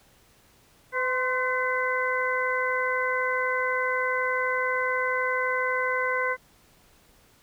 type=harmonic tone with a mistuned harmonic; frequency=507 Hz; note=B4; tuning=45 cents sharp; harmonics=1 / 2 / 3 / 4; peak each=-29 / -29 / -29 / -29 dBFS; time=0.92-6.37 s; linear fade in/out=50 ms; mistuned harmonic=2; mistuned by=+40 cents; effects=pink hiss -59 dBFS RMS until 7.42 s